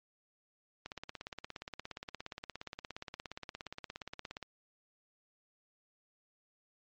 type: click train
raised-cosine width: 0.2 ms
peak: -24 dBFS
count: 62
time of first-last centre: 0.86-4.427 s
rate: 17.1 Hz
effects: low-pass 5000 Hz 12 dB/octave + MP3 48 kbps